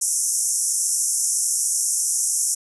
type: band-pass noise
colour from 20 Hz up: white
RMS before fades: -22 dBFS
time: 0.01-2.55 s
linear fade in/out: 10 ms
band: 5600 to 11000 Hz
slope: 96 dB/octave
effects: none